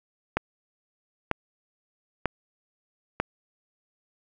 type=click train; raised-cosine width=0.5 ms; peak=-8 dBFS; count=4; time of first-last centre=0.37-3.2 s; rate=1.06 Hz; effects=none